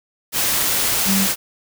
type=tone in noise; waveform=sine; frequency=194.4 Hz; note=G3; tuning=14 cents flat; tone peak=-17 dBFS; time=1.05-1.28 s; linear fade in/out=50 ms; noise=white; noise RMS=-19 dBFS; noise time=0.32-1.36 s; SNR=-1 dB; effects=none